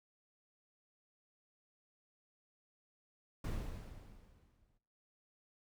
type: noise with exponential decay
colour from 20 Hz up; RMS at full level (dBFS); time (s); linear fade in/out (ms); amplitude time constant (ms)
brown; -37; 3.44-4.78; 5; 290
effects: noise-tail reverb RT60 0.6 s tail -17 dB re dry